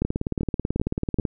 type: two click trains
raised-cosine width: 3 ms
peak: -11 / -10 dBFS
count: 23 / 4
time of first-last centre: 0.05-1.252 / 0.02-1.187 s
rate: 18.3 / 2.57 Hz
effects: none